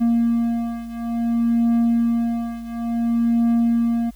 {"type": "beating tone pair", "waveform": "triangle", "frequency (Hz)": [233.1, 233.67], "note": ["A#3", "A#3"], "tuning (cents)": [0, 4], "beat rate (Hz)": 0.57, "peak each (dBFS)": [-17, -20], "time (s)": [0, 4.11], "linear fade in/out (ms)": 20, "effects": ["added 50 Hz sine -42 dBFS peak until 4.15 s", "white hiss -56 dBFS RMS until 4.15 s"]}